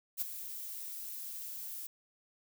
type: noise with ADSR envelope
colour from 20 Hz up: violet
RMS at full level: -32 dBFS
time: 0.17-1.87 s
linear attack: 44 ms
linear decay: 15 ms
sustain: -11 dB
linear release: 4 ms
effects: none